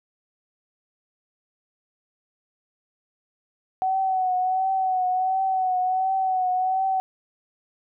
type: tone with vibrato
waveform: sine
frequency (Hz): 750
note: F#5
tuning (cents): +23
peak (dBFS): -20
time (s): 3.82-7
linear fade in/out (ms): 0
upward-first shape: triangle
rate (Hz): 1.4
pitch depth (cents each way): 46
effects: none